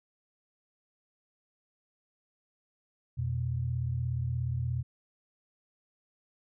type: tone pair together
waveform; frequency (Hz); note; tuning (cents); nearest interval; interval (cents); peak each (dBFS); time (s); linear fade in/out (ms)
sine; 86.58 / 123.47; F2 / B2; -14 / 0; tritone; 614; -34 / -30; 3.17-4.83; 20
effects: none